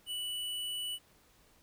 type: tone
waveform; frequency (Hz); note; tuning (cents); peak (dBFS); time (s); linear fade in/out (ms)
square; 2960; F#7; 0; -36; 0.06-0.99; 50
effects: pink hiss -65 dBFS RMS until 1.62 s